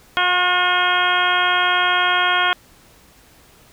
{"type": "harmonic tone", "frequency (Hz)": 360, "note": "F#4", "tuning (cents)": -47, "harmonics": [1, 2, 3, 4, 5, 6, 7, 8, 9], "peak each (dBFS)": [-31, -23, -21, -19, -26, -26, -27, -30, -22], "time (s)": [0.17, 2.53], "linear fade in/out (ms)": 0, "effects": ["pink hiss -50 dBFS RMS until 3.72 s"]}